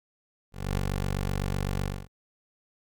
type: tone with ADSR envelope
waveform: 15% pulse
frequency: 47.9 Hz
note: G1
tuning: 39 cents flat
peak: -18 dBFS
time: 0.52-2.08 s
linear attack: 260 ms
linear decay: 7 ms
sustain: -3 dB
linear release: 250 ms
effects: Opus 48 kbps